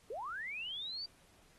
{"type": "linear sweep", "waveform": "sine", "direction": "up", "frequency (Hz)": [393, 4699], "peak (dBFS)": -39, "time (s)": [0.1, 1.06], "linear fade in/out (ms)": 5, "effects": ["pink hiss -66 dBFS RMS until 1.58 s", "AAC 32 kbps"]}